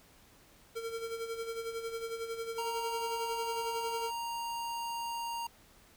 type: tone with tremolo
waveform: square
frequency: 456.7 Hz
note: A#4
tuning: 36 cents flat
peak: -35 dBFS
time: 0.75-4.11 s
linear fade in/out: 20 ms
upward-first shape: sine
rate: 11 Hz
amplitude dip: 60%
type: tone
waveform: square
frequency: 934 Hz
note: A#5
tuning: 3 cents sharp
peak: -36 dBFS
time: 2.58-5.47 s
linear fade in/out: 5 ms
effects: pink hiss -61 dBFS RMS until 5.96 s